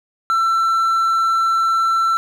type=tone; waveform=triangle; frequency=1341 Hz; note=E6; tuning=29 cents sharp; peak=-12 dBFS; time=0.3-2.17 s; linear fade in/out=0 ms; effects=none